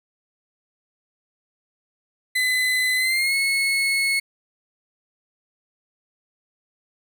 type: tone with pitch glide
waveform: 35% pulse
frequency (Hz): 2018 to 2188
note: B6 to C#7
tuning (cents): +37 to -23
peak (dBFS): -17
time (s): 2.35-4.2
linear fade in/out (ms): 10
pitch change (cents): +140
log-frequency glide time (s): 2.97-3.35
effects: none